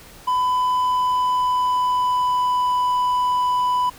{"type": "tone with pitch glide", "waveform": "triangle", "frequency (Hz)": [1002, 993.9], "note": ["B5", "B5"], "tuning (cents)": [25, 11], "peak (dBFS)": -15, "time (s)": [0.27, 3.9], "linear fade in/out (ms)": 10, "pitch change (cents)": -14, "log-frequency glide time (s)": [0.77, 2.78], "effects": ["pink hiss -44 dBFS RMS until 3.98 s"]}